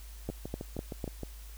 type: two click trains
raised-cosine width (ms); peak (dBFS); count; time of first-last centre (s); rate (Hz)
2; -24 / -21; 7 / 4; 0.3-1.233 / 0.29-1.042; 6.43 / 3.99
effects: added 52 Hz sine -44 dBFS peak until 1.57 s + white hiss -55 dBFS RMS until 1.57 s